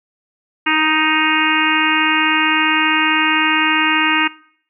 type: harmonic tone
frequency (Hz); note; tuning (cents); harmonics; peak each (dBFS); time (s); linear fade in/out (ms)
311.8; D#4; +4; 1 / 3 / 4 / 5 / 6 / 7 / 8 / 9; -21 / -21 / -21 / -21 / -21 / -21 / -21 / -21; 0.66-4.28; 10
effects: noise-tail reverb RT60 0.6 s tail -22 dB re dry